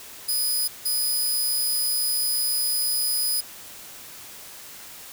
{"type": "tone bursts at uneven times", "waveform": "10% pulse", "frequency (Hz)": 4983, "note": "D#8", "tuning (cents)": 2, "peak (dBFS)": -15, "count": 2, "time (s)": [[0.28, 0.68], [0.85, 3.41]], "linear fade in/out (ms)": 10, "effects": ["white hiss -42 dBFS RMS until 5.12 s"]}